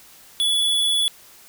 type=tone; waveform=square; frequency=3417 Hz; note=G#7; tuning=49 cents sharp; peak=-18 dBFS; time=0.4-1.08 s; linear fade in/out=0 ms; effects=white hiss -48 dBFS RMS until 1.48 s